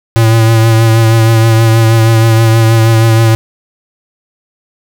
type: tone with vibrato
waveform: square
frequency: 113 Hz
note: A2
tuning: 47 cents sharp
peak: -5 dBFS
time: 0.16-3.35 s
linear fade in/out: 0 ms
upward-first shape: triangle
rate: 6.3 Hz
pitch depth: 32 cents each way
effects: none